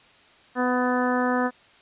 harmonic tone with a mistuned harmonic, 250 Hz, B3, 21 cents sharp, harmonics 1 / 2 / 3 / 4 / 5 / 6 / 7, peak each -24 / -27 / -29 / -30 / -31 / -32 / -32 dBFS, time 0.55-1.51 s, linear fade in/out 50 ms, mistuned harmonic 3, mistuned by -15 cents, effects white hiss -54 dBFS RMS until 1.81 s + resampled to 8000 Hz

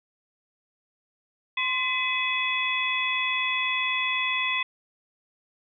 sine tone cluster, 1042 / 2018 / 2542 / 3408 Hz, C6 / B6 / D#7 / G#7, -7 / +37 / +36 / +44 cents, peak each -31 / -29 / -27 / -31 dBFS, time 1.57-4.63 s, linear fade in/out 5 ms, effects none

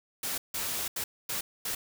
white noise bursts at uneven times, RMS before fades -33 dBFS, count 5, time 0.23-0.38 / 0.54-0.88 / 0.96-1.04 / 1.29-1.41 / 1.65-1.75 s, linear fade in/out 5 ms, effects none

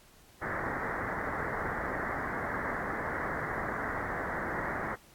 white low-pass noise, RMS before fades -35 dBFS, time 0.41-4.96 s, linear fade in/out 20 ms, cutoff 2000 Hz, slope 96 dB/octave, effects pink hiss -59 dBFS RMS until 5.14 s + AAC 64 kbps

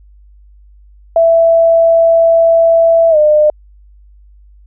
sine tone with pitch glide, 663 to 604.5 Hz, E5 to D5, +10 to +50 cents, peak -5 dBFS, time 1.16-3.5 s, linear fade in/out 2 ms, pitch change -160 cents, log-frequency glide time 3.1-3.17 s, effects added 50 Hz sine -39 dBFS peak until 4.66 s

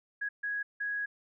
sine tone bursts at uneven times, 1661.2 Hz, G#6, in tune, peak -31 dBFS, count 3, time 0.21-0.29 / 0.43-0.63 / 0.8-1.06 s, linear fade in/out 10 ms, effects none

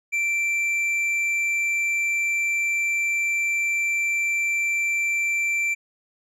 triangle tone with tanh clipping, 2346 Hz, D7, 2 cents flat, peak -22 dBFS, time 0.12-5.75 s, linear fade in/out 20 ms, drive 10 dB, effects none

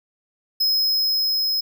square tone with level ramp, 5120 Hz, D#8, 49 cents sharp, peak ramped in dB -17 to -20 dBFS, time 0.6-1.61 s, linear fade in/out 10 ms, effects none

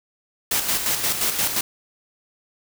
white noise with tremolo, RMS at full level -21 dBFS, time 0.51-1.61 s, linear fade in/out 5 ms, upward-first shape square, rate 5.7 Hz, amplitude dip 50%, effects none

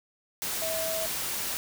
sine tone in noise, 647 Hz, E5, 32 cents flat, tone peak -31 dBFS, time 0.62-1.06 s, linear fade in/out 0 ms, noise white, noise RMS -32 dBFS, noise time 0.42-1.57 s, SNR -2 dB, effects none

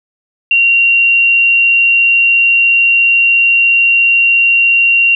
sine tone, 2757 Hz, F7, 23 cents flat, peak -6 dBFS, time 0.51-5.15 s, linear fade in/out 2 ms, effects none

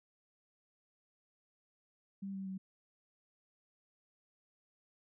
sine tone with pitch steps, 196 / 192.97 / 189.98 Hz, G3 / G3 / F#3, 0 / -27 / +46 cents, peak -39 dBFS, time 2.22-2.58 s, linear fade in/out 10 ms, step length 120 ms, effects none

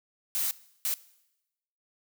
blue noise bursts at uneven times, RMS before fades -29 dBFS, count 2, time 0.35-0.51 / 0.85-0.94 s, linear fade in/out 0 ms, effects noise-tail reverb RT60 0.9 s tail -20 dB re dry

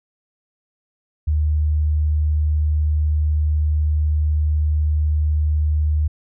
sine tone, 76 Hz, D#2, 40 cents flat, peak -15 dBFS, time 1.27-6.08 s, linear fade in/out 10 ms, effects none

